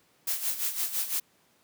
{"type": "noise with tremolo", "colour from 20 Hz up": "blue", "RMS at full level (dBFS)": -28, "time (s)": [0.27, 1.2], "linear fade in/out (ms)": 5, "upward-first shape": "sine", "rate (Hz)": 5.9, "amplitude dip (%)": 70, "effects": ["pink hiss -65 dBFS RMS until 1.63 s", "high-pass 150 Hz 12 dB/octave"]}